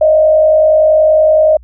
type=tone with frequency modulation; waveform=sine; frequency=622.3 Hz; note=D#5; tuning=in tune; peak=-5 dBFS; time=0.01-1.57 s; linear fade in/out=5 ms; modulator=50.6 Hz; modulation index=0.47; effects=added 60 Hz sine -35 dBFS peak until 1.63 s